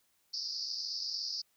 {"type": "band-pass noise", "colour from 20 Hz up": "pink", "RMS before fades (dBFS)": -38, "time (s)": [0.33, 1.42], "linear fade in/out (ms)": 10, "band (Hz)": [4600, 5300], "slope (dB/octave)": 96, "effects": ["white hiss -73 dBFS RMS until 1.56 s"]}